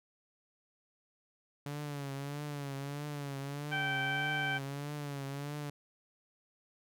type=tone with vibrato; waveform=sawtooth; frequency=142.6 Hz; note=C#3; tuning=49 cents sharp; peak=-34 dBFS; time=1.66-5.7 s; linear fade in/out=2 ms; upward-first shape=triangle; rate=1.6 Hz; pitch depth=75 cents each way
type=harmonic tone; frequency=775 Hz; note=G5; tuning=20 cents flat; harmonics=1 / 2 / 3 / 4; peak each=-39 / -34 / -39 / -42 dBFS; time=3.71-4.59 s; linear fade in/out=20 ms
effects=none